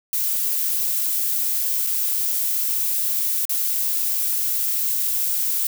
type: noise with dropouts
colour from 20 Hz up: violet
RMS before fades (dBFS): -22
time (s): 0.13-5.67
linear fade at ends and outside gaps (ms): 1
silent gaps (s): 1.866-1.87 / 3.453-3.494
effects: none